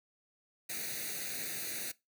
white noise with comb filter, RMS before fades -39 dBFS, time 0.69-1.92 s, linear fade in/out 10 ms, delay 0.47 ms, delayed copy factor +0.85, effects noise-tail reverb RT60 0.2 s tail -20 dB re dry + high-pass 150 Hz 12 dB/octave

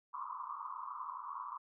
white band-pass noise, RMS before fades -44 dBFS, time 0.13-1.58 s, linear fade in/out 10 ms, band 970 to 1200 Hz, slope 96 dB/octave, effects none

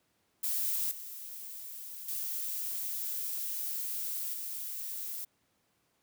violet noise with level steps, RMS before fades -32 / -44 / -36 / -39 dBFS, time 0.43-5.25 s, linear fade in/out 10 ms, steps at 0.91 / 2.08 / 4.33 s, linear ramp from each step 5 ms, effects pink hiss -74 dBFS RMS until 6.02 s + high-pass 100 Hz 12 dB/octave

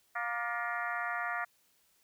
harmonic tone with a mistuned harmonic, 235.7 Hz, A#3, 19 cents sharp, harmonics 3 / 4 / 5 / 6 / 7 / 8 / 9 / 10, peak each -39 / -45 / -39 / -38 / -42 / -40 / -47 / -52 dBFS, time 0.15-1.45 s, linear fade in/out 10 ms, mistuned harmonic 7, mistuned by +92 cents, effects white hiss -70 dBFS RMS until 2.03 s

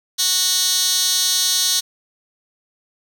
15% pulse tone with high-pass filter, 370 Hz, F#4, in tune, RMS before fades -18 dBFS, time 0.18-1.81 s, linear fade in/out 20 ms, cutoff 4600 Hz, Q 2.3, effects none

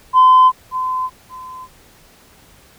sine tone with echo, 1024 Hz, C6, 38 cents flat, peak -4 dBFS, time 0.13-0.52 s, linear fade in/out 50 ms, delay 580 ms, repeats 2, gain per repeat -13 dB, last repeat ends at 1.68 s, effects tanh soft clip ceiling -3 dBFS + pink hiss -48 dBFS RMS until 2.78 s

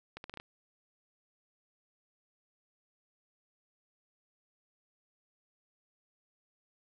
accelerating click train, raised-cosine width 0.3 ms, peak -27 dBFS, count 6, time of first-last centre 0.17-0.4 s, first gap 71 ms, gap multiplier 0.78, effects none

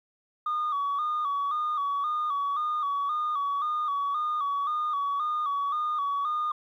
sine tone with vibrato, 1174.7 Hz, D6, in tune, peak -24 dBFS, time 0.46-6.52 s, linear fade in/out 5 ms, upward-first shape square, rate 1.9 Hz, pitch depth 67 cents each way, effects tanh soft clip ceiling -23 dBFS + 11-bit

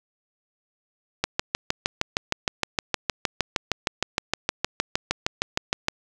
click train, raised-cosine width 0.2 ms, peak -4 dBFS, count 31, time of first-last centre 1.24-5.884 s, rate 6.46 Hz, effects none

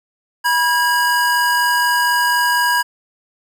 square tone pair together, 972 / 1634.7 Hz, B5 / G#6, -28 / -28 cents, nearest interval major sixth, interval 900 cents, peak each -17 dBFS, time 0.44-2.83 s, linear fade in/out 20 ms, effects none

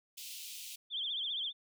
pink high-pass noise, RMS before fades -46 dBFS, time 0.17-0.76 s, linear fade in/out 10 ms, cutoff 2600 Hz, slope 48 dB/octave
sine tone with vibrato, 3346 Hz, G#7, 12 cents sharp, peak -34 dBFS, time 0.9-1.53 s, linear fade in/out 50 ms, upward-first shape triangle, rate 15 Hz, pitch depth 150 cents each way
effects none

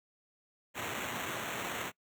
blue noise with sample-and-hold, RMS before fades -38 dBFS, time 0.74-1.92 s, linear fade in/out 50 ms, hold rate 4900 Hz, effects noise-tail reverb RT60 0.1 s tail -23 dB re dry + high-pass 100 Hz 12 dB/octave

